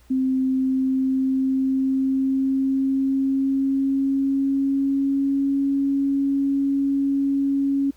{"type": "tone with pitch glide", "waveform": "sine", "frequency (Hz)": [261.6, 276.7], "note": ["C4", "C#4"], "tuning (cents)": [0, -3], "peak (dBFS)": -18, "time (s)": [0.1, 7.91], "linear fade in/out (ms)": 10, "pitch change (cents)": 97, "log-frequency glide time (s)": [0.39, 5.59], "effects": ["added 60 Hz sine -52 dBFS peak until 7.96 s", "pink hiss -58 dBFS RMS until 7.96 s"]}